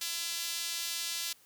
sawtooth tone with high-pass filter, 337.2 Hz, E4, 39 cents sharp, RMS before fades -36 dBFS, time 0.01-1.33 s, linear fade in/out 5 ms, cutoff 3900 Hz, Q 1.1, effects white hiss -62 dBFS RMS until 1.45 s

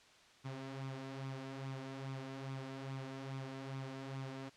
sawtooth tone with flanger, 134.1 Hz, C3, 43 cents sharp, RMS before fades -45 dBFS, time 0.44-4.5 s, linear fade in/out 20 ms, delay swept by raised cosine 0.82 to 4.52 ms, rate 2.4 Hz, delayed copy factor +0.55, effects white hiss -63 dBFS RMS until 4.56 s + low-pass 5000 Hz 12 dB/octave

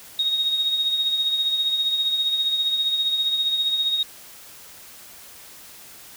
sine tone with tremolo, 3747 Hz, A#7, 8 cents sharp, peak -17 dBFS, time 0.19-4.03 s, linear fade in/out 2 ms, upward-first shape triangle, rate 15 Hz, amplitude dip 55%, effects white hiss -44 dBFS RMS until 6.16 s

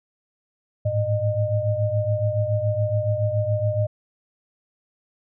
sine tone cluster, 103.6 / 110.7 / 610 Hz, G#2 / A2 / D#5, -4 / +11 / -34 cents, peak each -24 dBFS, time 0.85-3.87 s, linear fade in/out 10 ms, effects none

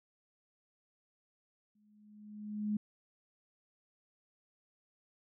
sine tone with exponential growth, 210.1 Hz, G#3, 20 cents sharp, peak -29 dBFS, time 1.75-2.77 s, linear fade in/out 5 ms, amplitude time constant 220 ms, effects none

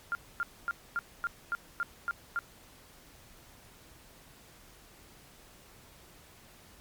sine tone bursts, 1396.9 Hz, F6, in tune, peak -28 dBFS, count 9, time 0.12-2.39 s, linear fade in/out 0 ms, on 30 ms, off 250 ms, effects pink hiss -56 dBFS RMS until 6.8 s + MP3 96 kbps

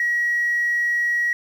sine tone, 1910 Hz, A#6, 42 cents sharp, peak -17 dBFS, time 0-1.33 s, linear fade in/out 2 ms, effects tanh soft clip ceiling -14 dBFS + 8-bit

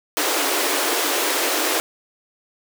pink high-pass noise, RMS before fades -21 dBFS, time 0.17-1.8 s, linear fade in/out 0 ms, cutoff 280 Hz, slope 96 dB/octave, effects none

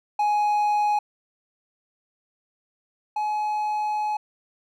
triangle tone pair in turn, 835 / 846.2 Hz, G#5 / G#5, +9 / +32 cents, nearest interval unison, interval 23 cents, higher second, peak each -17 / -21 dBFS, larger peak first, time 0.19-0.99 / 3.16-4.17 s, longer second, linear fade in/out 5 ms, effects none

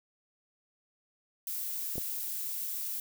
violet noise, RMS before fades -36 dBFS, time 1.47-3 s, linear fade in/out 2 ms
clicks, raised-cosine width 2 ms, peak -30 / -23 dBFS, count 2, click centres 1.957 / 1.981 s
effects none

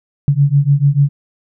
sine beating tone pair, 138.59 / 145.39 Hz, C#3 / D3, 0 / -17 cents, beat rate 6.8 Hz, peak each -12 dBFS, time 0.28-1.09 s, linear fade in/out 0 ms, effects none

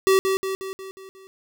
square tone with echo, 383.6 Hz, G4, 37 cents flat, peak -15 dBFS, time 0.07-0.19 s, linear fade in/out 0 ms, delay 180 ms, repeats 6, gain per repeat -5 dB, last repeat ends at 1.27 s, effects none

